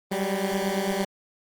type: beating tone pair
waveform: 15% pulse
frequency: 190.3 / 199.2 Hz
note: F#3 / G3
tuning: +49 / +28 cents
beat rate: 8.9 Hz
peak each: -21 dBFS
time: 0.11-1.05 s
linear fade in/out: 10 ms
effects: Opus 24 kbps